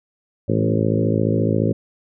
harmonic tone with a mistuned harmonic, 54.4 Hz, A1, 19 cents flat, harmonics 2 / 3 / 4 / 5 / 6 / 7 / 8 / 9 / 10, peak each -21 / -23 / -24 / -25 / -26 / -26 / -27 / -28 / -28 dBFS, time 0.48-1.73 s, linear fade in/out 10 ms, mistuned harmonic 4, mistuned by -22 cents, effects none

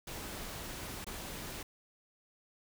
pink noise with dropouts, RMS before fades -43 dBFS, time 0.07-1.63 s, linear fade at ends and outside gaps 5 ms, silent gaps 1.045-1.066 s, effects none

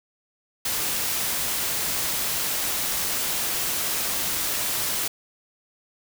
white noise, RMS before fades -26 dBFS, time 0.65-5.08 s, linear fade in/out 5 ms, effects none

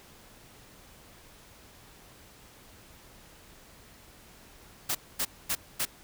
white noise bursts, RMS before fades -29 dBFS, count 4, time 4.89-5.854 s, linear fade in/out 10 ms, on 61 ms, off 240 ms, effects pink hiss -54 dBFS RMS until 6.03 s

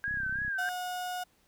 sine tone with vibrato, 1600 Hz, G6, 35 cents sharp, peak -30 dBFS, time 0.04-0.69 s, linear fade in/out 0 ms, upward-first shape sine, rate 3.1 Hz, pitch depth 80 cents each way
click train, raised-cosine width 5 ms, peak -33 dBFS, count 14, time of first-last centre 0.08-0.48 s, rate 32.5 Hz
35% pulse tone, 725 Hz, F#5, 35 cents flat, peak -32 dBFS, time 0.58-1.24 s, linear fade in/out 10 ms
effects pink hiss -68 dBFS RMS until 1.47 s

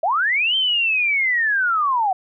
sine linear two-way sweep, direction up then down, 605 to 3152 to 726 Hz, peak -16 dBFS, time 0.03-2.13 s, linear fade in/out 5 ms, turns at 0.56 s, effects none

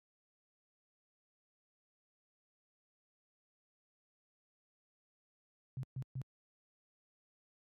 sine tone bursts, 130.81 Hz, C3, in tune, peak -37 dBFS, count 3, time 5.77-6.216 s, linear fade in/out 0 ms, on 62 ms, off 130 ms, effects high-pass 80 Hz 12 dB/octave

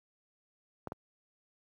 clicks, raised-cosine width 1 ms, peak -24 dBFS, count 2, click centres 0.873 / 0.921 s, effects high-pass 80 Hz 12 dB/octave + 11-bit

